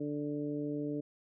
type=harmonic tone; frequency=146.83 Hz; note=D3; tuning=in tune; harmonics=1 / 2 / 3 / 4; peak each=-42 / -35 / -40 / -46 dBFS; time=0-1.01 s; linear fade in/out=10 ms; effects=none